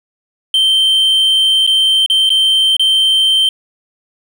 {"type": "tone with dropouts", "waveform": "triangle", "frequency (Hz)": 3122, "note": "G7", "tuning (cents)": -8, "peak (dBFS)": -7, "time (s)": [0.54, 3.49], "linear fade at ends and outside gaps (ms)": 2, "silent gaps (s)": [[1.666, 1.674], [2.062, 2.099], [2.293, 2.302], [2.767, 2.795]], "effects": []}